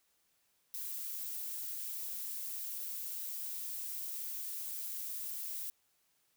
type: noise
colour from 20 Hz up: violet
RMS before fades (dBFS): -41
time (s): 0.74-5.7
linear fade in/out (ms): 0
effects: white hiss -75 dBFS RMS until 6.36 s